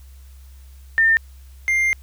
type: tone pair in turn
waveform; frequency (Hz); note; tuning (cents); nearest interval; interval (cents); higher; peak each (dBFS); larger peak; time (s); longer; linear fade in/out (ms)
sine / triangle; 1806 / 2100; A6 / C7; +45 / +6; minor third; 261; second; -12 / -14; first; 0.98-1.17 / 1.68-1.93; second; 0
effects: added 66 Hz sine -40 dBFS peak until 2.02 s + white hiss -56 dBFS RMS until 2.02 s